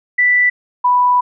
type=tone pair in turn; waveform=sine; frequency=1975.5 / 987.8 Hz; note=B6 / B5; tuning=0 / 0 cents; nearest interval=octave; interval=1200 cents; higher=first; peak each=-9 dBFS; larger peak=neither; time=0.18-0.5 / 0.84-1.21 s; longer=second; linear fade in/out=10 ms; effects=none